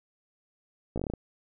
slowing click train, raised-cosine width 2 ms, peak -19 dBFS, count 8, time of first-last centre 0.96-1.137 s, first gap 16 ms, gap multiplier 1.15, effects none

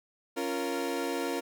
30% pulse chord, Bb minor, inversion first, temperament equal with one note detuned, 277.2 / 347.6 / 466.2 Hz, Db4 / F4 / Bb4, 0 / -8 / 0 cents, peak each -32 dBFS, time 0.36-1.41 s, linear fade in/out 20 ms, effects none

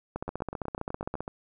two click trains, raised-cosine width 1 ms, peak -18 / -21 dBFS, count 17 / 9, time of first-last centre 0.16-1.206 / 0.28-1.279 s, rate 15.3 / 8.01 Hz, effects none

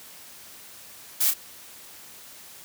blue noise with echo, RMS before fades -22 dBFS, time 1.2-1.31 s, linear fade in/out 10 ms, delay 30 ms, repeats 1, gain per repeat -6 dB, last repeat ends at 1.34 s, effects white hiss -46 dBFS RMS until 2.64 s + high-pass 60 Hz 12 dB/octave

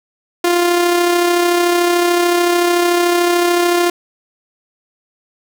sawtooth tone with amplitude modulation, 349.2 Hz, F4, in tune, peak -6 dBFS, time 0.44-3.9 s, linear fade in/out 5 ms, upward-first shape sine, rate 33.6 Hz, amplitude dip 35%, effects none

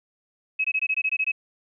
sine tone bursts, 2562 Hz, E7, 50 cents flat, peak -20 dBFS, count 10, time 0.59-1.319 s, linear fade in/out 10 ms, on 54 ms, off 21 ms, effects none

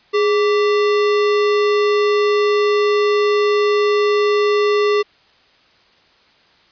sine tone with sample-and-hold, 415.3 Hz, G#4, in tune, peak -12 dBFS, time 0.13-5.03 s, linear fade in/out 20 ms, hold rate 1575 Hz, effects white hiss -53 dBFS RMS until 6.71 s + resampled to 11025 Hz

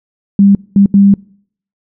sine tone bursts at uneven times, 199 Hz, G3, 26 cents sharp, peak -3 dBFS, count 3, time 0.39-0.55 / 0.76-0.86 / 0.94-1.14 s, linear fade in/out 2 ms, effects noise-tail reverb RT60 0.6 s tail -25 dB re dry

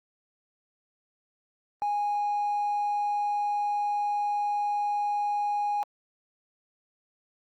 triangle tone, 825 Hz, G#5, 12 cents flat, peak -22 dBFS, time 1.82-5.83 s, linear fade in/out 0 ms, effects tanh soft clip ceiling -21 dBFS + Opus 32 kbps

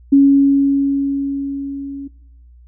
sine tone with level ramp, 277.6 Hz, C#4, 3 cents sharp, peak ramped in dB -5 to -26 dBFS, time 0.12-2.08 s, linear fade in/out 10 ms, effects noise-tail reverb RT60 0.7 s tail -20 dB re dry + added 60 Hz sine -41 dBFS peak until 2.67 s

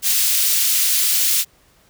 white high-pass noise, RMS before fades -17 dBFS, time 0.02-1.45 s, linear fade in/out 50 ms, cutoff 2900 Hz, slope 12 dB/octave, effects pink hiss -55 dBFS RMS until 1.89 s

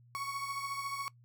35% pulse beating tone pair, 1108.7 / 1122.7 Hz, C#6 / C#6, 0 / +22 cents, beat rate 14 Hz, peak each -36 / -40 dBFS, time 0.15-1.08 s, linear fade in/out 0 ms, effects noise-tail reverb RT60 0.1 s tail -21 dB re dry + added 120 Hz sine -58 dBFS peak until 1.24 s

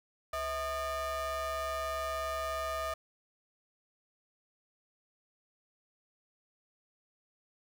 square ring-modulated tone, 289.2 Hz, D4, 27 cents flat, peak -31 dBFS, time 0.33-2.94 s, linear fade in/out 5 ms, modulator 936 Hz, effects 11-bit

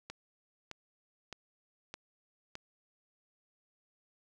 click train, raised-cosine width 0.2 ms, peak -25 dBFS, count 5, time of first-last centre 0.1-2.554 s, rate 1.63 Hz, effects none

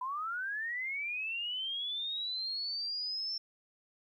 sine linear sweep, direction up, 986 to 5390 Hz, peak -34 dBFS, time 0.01-3.38 s, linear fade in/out 5 ms, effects 12-bit

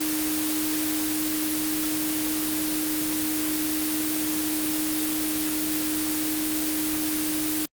sine tone in noise, 309.1 Hz, D#4, 11 cents flat, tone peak -26 dBFS, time 0-7.66 s, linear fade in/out 10 ms, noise white, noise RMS -28 dBFS, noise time 0-7.66 s, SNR -1 dB, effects Opus 24 kbps

